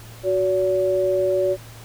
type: tone pair together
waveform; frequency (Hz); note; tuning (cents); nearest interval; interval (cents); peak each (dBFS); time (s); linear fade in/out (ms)
sine; 370 / 569.7; F#4 / C#5; 0 / +47; perfect fifth; 747; -21 / -19; 0.23-1.57; 50
effects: added 113 Hz sine -40 dBFS peak until 1.84 s + pink hiss -44 dBFS RMS until 1.84 s